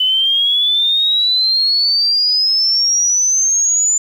sine exponential sweep, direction up, 3000 to 7100 Hz, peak -11 dBFS, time 0-3.98 s, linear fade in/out 5 ms, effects 7-bit

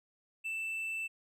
triangle tone, 2655 Hz, E7, 12 cents sharp, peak -33 dBFS, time 0.44-1.08 s, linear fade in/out 20 ms, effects none

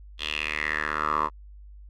10% pulse tone with band-pass filter sweep, 76.1 Hz, D#2, 38 cents flat, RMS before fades -28 dBFS, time 0.18-1.3 s, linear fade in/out 50 ms, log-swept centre 3300 to 1000 Hz, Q 5.4, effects added 50 Hz sine -43 dBFS peak until 1.89 s

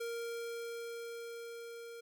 square tone with level ramp, 466.2 Hz, A#4, in tune, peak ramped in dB -38 to -47 dBFS, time 0-2.01 s, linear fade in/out 10 ms, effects none

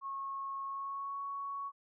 sine tone with pitch glide, 1093 to 1114.7 Hz, C#6 to C#6, -25 to +9 cents, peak -37 dBFS, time 0.01-1.72 s, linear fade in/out 50 ms, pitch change +34 cents, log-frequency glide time 0.64-1.21 s, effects none

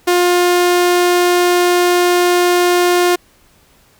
sawtooth tone, 354.5 Hz, F4, 26 cents sharp, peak -6 dBFS, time 0.07-3.16 s, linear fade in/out 10 ms, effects pink hiss -51 dBFS RMS until 3.99 s

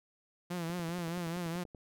sawtooth tone with vibrato, 171.3 Hz, F3, 33 cents flat, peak -31 dBFS, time 0.5-1.64 s, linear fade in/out 10 ms, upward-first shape triangle, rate 4.8 Hz, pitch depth 97 cents each way
click train, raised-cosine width 2 ms, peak -36 dBFS, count 12, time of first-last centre 0.7-1.748 s, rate 10.5 Hz
effects none

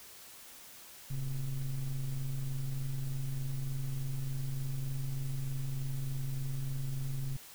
triangle ring-modulated tone, 61.74 Hz, B1, in tune, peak -27 dBFS, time 1.1-7.37 s, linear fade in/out 10 ms, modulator 73.4 Hz, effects white hiss -52 dBFS RMS until 7.54 s

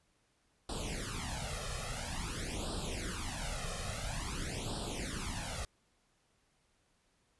pink noise with flanger, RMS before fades -39 dBFS, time 0.69-5.65 s, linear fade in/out 2 ms, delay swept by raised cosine 0.23 to 1.63 ms, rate 0.49 Hz, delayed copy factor +0.95, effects pink hiss -74 dBFS RMS until 7.39 s + resampled to 24000 Hz

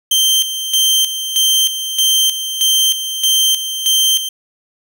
sawtooth tone with tremolo, 3136 Hz, G7, in tune, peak -7 dBFS, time 0.11-4.29 s, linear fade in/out 5 ms, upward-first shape square, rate 1.6 Hz, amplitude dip 65%, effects none

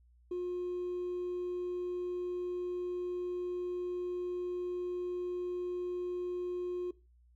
triangle tone with hard clipping, 357.4 Hz, F4, 40 cents sharp, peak -33 dBFS, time 0.31-6.91 s, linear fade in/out 5 ms, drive 2 dB, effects noise-tail reverb RT60 0.3 s tail -20 dB re dry + added 60 Hz sine -61 dBFS peak until 7.35 s

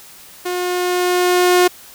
sawtooth tone with level ramp, 359.1 Hz, F4, 48 cents sharp, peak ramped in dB -16 to -5 dBFS, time 0.45-1.68 s, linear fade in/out 10 ms, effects white hiss -41 dBFS RMS until 1.94 s

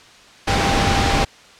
sine tone in noise, 792 Hz, G5, 18 cents sharp, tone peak -22 dBFS, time 0.47-1.25 s, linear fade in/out 10 ms, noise pink, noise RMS -17 dBFS, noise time 0.47-1.25 s, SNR -8 dB, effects white hiss -45 dBFS RMS until 1.59 s + low-pass 5000 Hz 12 dB/octave

